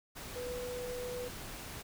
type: tone in noise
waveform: sine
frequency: 493.9 Hz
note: B4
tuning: in tune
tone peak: -38 dBFS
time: 0.35-1.29 s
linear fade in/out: 20 ms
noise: pink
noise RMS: -45 dBFS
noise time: 0.15-1.83 s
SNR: +4 dB
effects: none